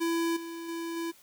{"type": "tone with level steps", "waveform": "square", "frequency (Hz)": 333.7, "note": "E4", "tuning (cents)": 21, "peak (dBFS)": [-27, -38, -34, -32], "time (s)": [0, 1.12], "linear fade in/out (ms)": 20, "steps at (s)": [0.36, 0.68, 0.96], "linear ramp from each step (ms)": 10, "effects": ["white hiss -58 dBFS RMS until 1.22 s"]}